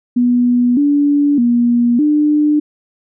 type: tone with pitch steps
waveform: sine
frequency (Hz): 244.3 / 288.3 / 239.1 / 298.8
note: B3 / D4 / A#3 / D4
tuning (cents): -19 / -32 / +44 / +30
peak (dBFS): -9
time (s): 0.16-2.6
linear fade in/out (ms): 10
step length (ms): 610
effects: none